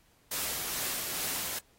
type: noise with tremolo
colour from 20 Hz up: white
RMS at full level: -33 dBFS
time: 0.31-1.59 s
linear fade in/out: 5 ms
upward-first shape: triangle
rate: 2.3 Hz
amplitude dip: 30%
effects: pink hiss -66 dBFS RMS until 1.78 s + AAC 48 kbps